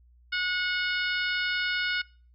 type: harmonic tone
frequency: 729 Hz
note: F#5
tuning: 26 cents flat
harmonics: 2 / 3 / 4 / 5 / 6 / 7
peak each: -29 / -33 / -35 / -37 / -39 / -40 dBFS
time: 0.32-2.02 s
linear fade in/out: 10 ms
effects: noise-tail reverb RT60 0.4 s tail -23 dB re dry + added 60 Hz sine -55 dBFS peak until 2.34 s